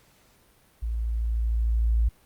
sine tone with level ramp, 56.6 Hz, A1, 50 cents sharp, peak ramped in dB -26 to -18 dBFS, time 0.82-2.09 s, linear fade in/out 10 ms, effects pink hiss -60 dBFS RMS until 2.25 s + Opus 48 kbps

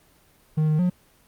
triangle tone with pitch steps, 155.1 / 154 / 179.7 Hz, D#3 / D#3 / F3, -5 / -17 / +50 cents, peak -16 dBFS, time 0.57-0.9 s, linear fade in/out 10 ms, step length 110 ms, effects pink hiss -58 dBFS RMS until 1.27 s + Opus 24 kbps

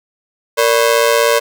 sawtooth ring-modulated tone, 522 Hz, C5, 4 cents flat, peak -3 dBFS, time 0.57-1.4 s, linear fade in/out 20 ms, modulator 58.1 Hz, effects none

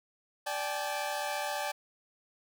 sawtooth chord, D suspended fourth, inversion none, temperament equal with one note detuned, 587.3 / 784 / 858.9 Hz, D5 / G5 / A5, 0 / 0 / -42 cents, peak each -33 dBFS, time 0.46-1.72 s, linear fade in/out 10 ms, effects none

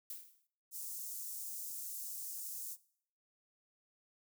violet noise with exponential decay, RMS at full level -42 dBFS, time 0.1-0.47 s, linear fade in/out 2 ms, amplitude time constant 79 ms
white high-pass noise, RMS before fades -44 dBFS, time 0.71-2.77 s, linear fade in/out 50 ms, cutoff 6400 Hz, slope 24 dB/octave
effects noise-tail reverb RT60 0.6 s tail -20 dB re dry

